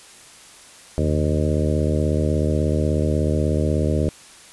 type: harmonic tone with a mistuned harmonic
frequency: 76.4 Hz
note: D#2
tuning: 31 cents flat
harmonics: 1 / 2 / 3 / 4 / 5 / 6 / 7 / 8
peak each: -21 / -24 / -26 / -27 / -28 / -29 / -29 / -30 dBFS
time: 0.98-4.09 s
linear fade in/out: 0 ms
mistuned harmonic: 1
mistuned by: +150 cents
effects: white hiss -45 dBFS RMS until 4.52 s + resampled to 24000 Hz